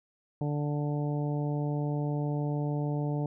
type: harmonic tone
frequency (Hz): 146.83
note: D3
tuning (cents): 0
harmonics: 1 / 2 / 3 / 4 / 5 / 6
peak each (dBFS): -29 / -35 / -39 / -41 / -43 / -45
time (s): 0.41-3.26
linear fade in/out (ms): 2
effects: none